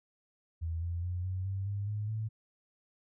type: tone with pitch steps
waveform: sine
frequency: 82.41 / 85.81 / 89.35 / 93.04 / 96.88 / 100.87 / 105.04 / 109.37 Hz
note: E2 / F2 / F2 / F#2 / G2 / G2 / G#2 / A2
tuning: 0 / -30 / +40 / +10 / -20 / +50 / +20 / -10 cents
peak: -32 dBFS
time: 0.61-2.29 s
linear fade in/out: 20 ms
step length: 210 ms
effects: none